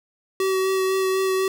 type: tone with vibrato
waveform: square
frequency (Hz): 380.2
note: F#4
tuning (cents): +47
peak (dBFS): -20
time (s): 0.4-1.48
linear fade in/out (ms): 2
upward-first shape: sine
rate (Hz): 4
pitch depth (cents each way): 13
effects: none